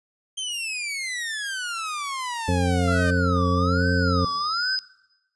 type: exponential sweep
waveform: sawtooth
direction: down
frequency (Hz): 3160 to 600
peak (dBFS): -24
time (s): 0.37-3.11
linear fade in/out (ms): 10
type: tone with exponential growth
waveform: sine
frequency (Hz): 5010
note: D#8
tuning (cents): +11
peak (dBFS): -23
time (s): 2.07-4.79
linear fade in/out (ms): 0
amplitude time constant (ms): 590
type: harmonic tone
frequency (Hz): 89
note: F2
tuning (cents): +33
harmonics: 1 / 2 / 3 / 5 / 6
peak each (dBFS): -22 / -25 / -27 / -29 / -30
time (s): 2.48-4.25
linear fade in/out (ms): 5
type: tone with vibrato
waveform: triangle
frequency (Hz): 1326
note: E6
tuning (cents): +10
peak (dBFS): -23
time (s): 2.87-4.77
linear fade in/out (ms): 20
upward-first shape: sine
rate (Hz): 1.2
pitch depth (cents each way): 260
effects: noise-tail reverb RT60 0.9 s tail -19 dB re dry + resampled to 24000 Hz